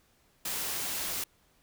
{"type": "noise", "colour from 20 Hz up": "white", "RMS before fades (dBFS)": -34, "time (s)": [0.45, 1.24], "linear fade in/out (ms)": 5, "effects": ["pink hiss -67 dBFS RMS until 1.62 s"]}